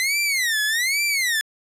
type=tone with vibrato; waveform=sawtooth; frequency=2001 Hz; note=B6; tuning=22 cents sharp; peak=-16 dBFS; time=0-1.41 s; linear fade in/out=0 ms; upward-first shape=sine; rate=1.2 Hz; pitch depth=280 cents each way; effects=resampled to 32000 Hz